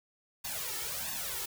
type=noise with flanger; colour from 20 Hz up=white; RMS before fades=-37 dBFS; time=0.44-1.46 s; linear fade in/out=10 ms; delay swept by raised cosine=1.1 to 2.3 ms; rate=1.5 Hz; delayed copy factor=+1; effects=none